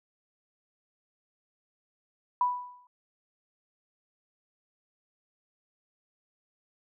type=tone with exponential decay; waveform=sine; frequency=987 Hz; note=B5; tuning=1 cent flat; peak=-20 dBFS; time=2.41-2.87 s; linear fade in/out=2 ms; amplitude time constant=100 ms; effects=none